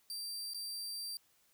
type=tone with dropouts; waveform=sawtooth; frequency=4699 Hz; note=D8; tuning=in tune; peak=-37 dBFS; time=0.1-1.17 s; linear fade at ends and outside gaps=1 ms; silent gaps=0.535-0.545 s; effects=white hiss -71 dBFS RMS until 1.53 s